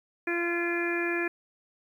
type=harmonic tone; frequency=343.8 Hz; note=F4; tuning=27 cents flat; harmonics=1 / 2 / 3 / 4 / 5 / 6 / 7; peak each=-29 / -39 / -42 / -40 / -32 / -40 / -34 dBFS; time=0.27-1.28 s; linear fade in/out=5 ms; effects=10-bit